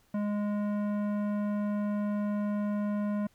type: tone with tanh clipping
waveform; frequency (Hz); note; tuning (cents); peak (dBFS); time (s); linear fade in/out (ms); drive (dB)
triangle; 206.8; G#3; -7; -30; 0.14-3.27; 5; 18
effects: pink hiss -67 dBFS RMS until 3.34 s